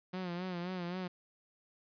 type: tone with vibrato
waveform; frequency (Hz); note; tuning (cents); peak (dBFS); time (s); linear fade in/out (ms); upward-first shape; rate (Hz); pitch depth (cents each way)
sawtooth; 179.3; F3; +46; -33; 0.13-1.08; 10; sine; 3.8; 71
effects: resampled to 11025 Hz + 12-bit